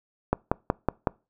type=click train; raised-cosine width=1 ms; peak=-7 dBFS; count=5; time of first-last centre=0.33-1.072 s; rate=5.39 Hz; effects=noise-tail reverb RT60 0.3 s tail -25 dB re dry